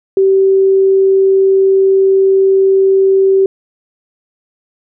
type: tone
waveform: sine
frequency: 386 Hz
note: G4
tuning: 27 cents flat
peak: -6 dBFS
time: 0.17-3.46 s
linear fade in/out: 2 ms
effects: none